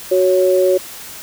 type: tone pair together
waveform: sine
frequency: 370 / 554.4 Hz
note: F#4 / C#5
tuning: 0 / 0 cents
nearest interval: perfect fifth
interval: 700 cents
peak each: -13 dBFS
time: 0.11-0.78 s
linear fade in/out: 10 ms
effects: white hiss -33 dBFS RMS until 1.22 s